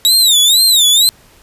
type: tone with vibrato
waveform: sawtooth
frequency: 3775 Hz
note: A#7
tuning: 21 cents sharp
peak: -4 dBFS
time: 0.05-1.09 s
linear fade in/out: 0 ms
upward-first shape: sine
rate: 2.1 Hz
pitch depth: 180 cents each way
effects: pink hiss -46 dBFS RMS until 1.42 s + resampled to 32000 Hz